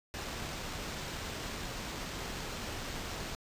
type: noise with sample-and-hold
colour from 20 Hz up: pink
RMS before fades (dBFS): -40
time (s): 0.14-3.35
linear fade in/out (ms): 0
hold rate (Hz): 11025
effects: resampled to 32000 Hz